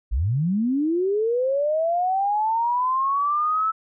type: linear sweep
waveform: sine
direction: up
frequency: 46.4 to 1318.5 Hz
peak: -19 dBFS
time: 0.11-3.72 s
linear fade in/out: 20 ms
effects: none